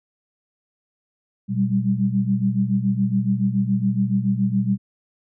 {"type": "tone cluster", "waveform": "sine", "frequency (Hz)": [121.4, 192.8, 199.9], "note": ["B2", "G3", "G3"], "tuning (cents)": [-29, -28, 34], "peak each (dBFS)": [-24, -21, -22], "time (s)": [1.48, 4.78], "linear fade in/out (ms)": 50, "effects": []}